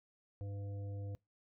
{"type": "harmonic tone with a mistuned harmonic", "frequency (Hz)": 100.4, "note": "G2", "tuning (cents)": 42, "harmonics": [1, 3, 5, 7], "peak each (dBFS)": [-40, -55, -53, -63], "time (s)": [0.41, 1.15], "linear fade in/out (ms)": 0, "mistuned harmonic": 7, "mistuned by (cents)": -18, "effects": ["noise-tail reverb RT60 0.2 s tail -24 dB re dry"]}